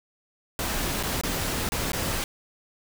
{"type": "noise with dropouts", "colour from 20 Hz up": "pink", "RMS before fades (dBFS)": -28, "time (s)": [0.59, 2.24], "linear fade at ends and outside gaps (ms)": 1, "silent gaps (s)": [[1.028, 1.034], [1.212, 1.235], [1.69, 1.72], [1.919, 1.932]], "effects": []}